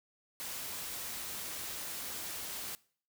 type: noise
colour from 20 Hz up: white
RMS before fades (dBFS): -41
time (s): 0.4-2.75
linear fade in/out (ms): 0
effects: noise-tail reverb RT60 0.5 s tail -22 dB re dry